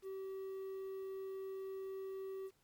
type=tone with quantisation; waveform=triangle; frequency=384.1 Hz; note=G4; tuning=35 cents flat; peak=-40 dBFS; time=0.02-2.51 s; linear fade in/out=50 ms; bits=11; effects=pink hiss -75 dBFS RMS until 2.63 s + MP3 96 kbps